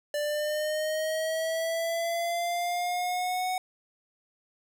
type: linear sweep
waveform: square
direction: up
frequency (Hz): 587.3 to 743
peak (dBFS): -28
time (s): 0.14-3.58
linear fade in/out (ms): 2
effects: none